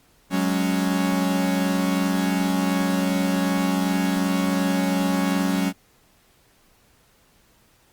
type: chord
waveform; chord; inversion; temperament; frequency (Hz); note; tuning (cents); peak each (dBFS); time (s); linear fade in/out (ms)
45% pulse; F# suspended second; none; equal; 185 / 207.7 / 277.2; F#3 / G#3 / C#4; 0 / 0 / 0; -23 / -27 / -24; 0.3-5.73; 50
effects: pink hiss -59 dBFS RMS until 7.92 s + Opus 48 kbps